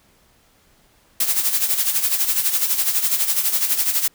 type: noise with tremolo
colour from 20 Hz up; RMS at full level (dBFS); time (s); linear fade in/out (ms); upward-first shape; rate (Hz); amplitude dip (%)
blue; -17; 1.2-4.08; 5; sine; 12; 65
effects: pink hiss -57 dBFS RMS until 4.14 s